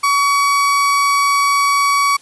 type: tone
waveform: 35% pulse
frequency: 1131 Hz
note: C#6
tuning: 34 cents sharp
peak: -10 dBFS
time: 0.03-2.17 s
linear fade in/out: 10 ms
effects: white hiss -46 dBFS RMS until 2.21 s + resampled to 24000 Hz